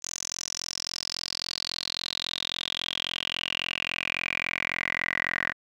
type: tone with band-pass filter sweep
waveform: 10% pulse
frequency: 43.65 Hz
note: F1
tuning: in tune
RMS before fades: -32 dBFS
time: 0.02-5.53 s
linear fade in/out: 20 ms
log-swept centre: 6500 to 1800 Hz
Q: 7.5
effects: none